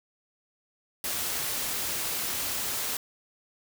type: noise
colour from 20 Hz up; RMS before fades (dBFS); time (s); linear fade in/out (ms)
white; -31; 1.04-2.97; 2
effects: none